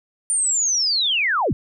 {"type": "linear sweep", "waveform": "sine", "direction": "down", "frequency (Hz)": [9180, 69.6], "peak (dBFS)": -17, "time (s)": [0.3, 1.53], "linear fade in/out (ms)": 0, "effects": []}